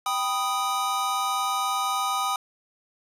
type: chord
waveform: square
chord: G augmented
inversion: none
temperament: equal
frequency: 784 / 987.8 / 1244.5 Hz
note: G5 / B5 / D#6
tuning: 0 / 0 / 0 cents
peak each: -30 / -32 / -27 dBFS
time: 0.06-2.36 s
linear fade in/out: 2 ms
effects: resampled to 32000 Hz + 9-bit